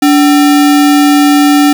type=tone with sample-and-hold; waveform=sine; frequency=289.4 Hz; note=D4; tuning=25 cents flat; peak=-3 dBFS; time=0.02-1.73 s; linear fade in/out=5 ms; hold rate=1050 Hz; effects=none